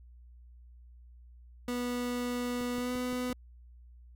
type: tone with pitch glide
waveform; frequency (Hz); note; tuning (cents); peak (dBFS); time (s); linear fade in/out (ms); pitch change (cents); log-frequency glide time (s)
30% pulse; 244.8 to 249.5; B3 to B3; -15 to +18; -29; 1.68-3.33; 2; +33; 2.76-2.93
type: click train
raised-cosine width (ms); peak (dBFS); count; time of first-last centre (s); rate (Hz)
3; -32; 5; 2.61-3.301; 5.79
effects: added 60 Hz sine -51 dBFS peak until 4.15 s